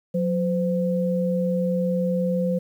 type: tone pair together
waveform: sine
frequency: 181.16 / 513 Hz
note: F#3 / C5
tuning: -36 / -34 cents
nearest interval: octave + tritone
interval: 1802 cents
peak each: -22 / -24 dBFS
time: 0.14-2.59 s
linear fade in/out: 10 ms
effects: 9-bit